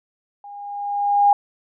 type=tone with level ramp; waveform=sine; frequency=813 Hz; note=G#5; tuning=37 cents flat; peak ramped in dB=-36 to -9 dBFS; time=0.44-1.33 s; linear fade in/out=2 ms; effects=none